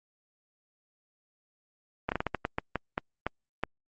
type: slowing click train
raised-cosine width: 0.5 ms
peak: -13 dBFS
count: 12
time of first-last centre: 2.09-3.636 s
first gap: 29 ms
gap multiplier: 1.29
effects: Opus 32 kbps